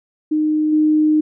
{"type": "tone with level steps", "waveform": "sine", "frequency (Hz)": 307, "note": "D#4", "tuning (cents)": -23, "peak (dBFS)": [-14, -11], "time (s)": [0.31, 1.21], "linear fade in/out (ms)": 10, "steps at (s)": 0.72, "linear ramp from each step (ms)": 10, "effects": []}